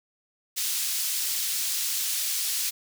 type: high-pass noise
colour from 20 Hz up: pink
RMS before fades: -28 dBFS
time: 0.56-2.71 s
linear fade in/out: 20 ms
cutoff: 4400 Hz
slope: 12 dB/octave
effects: none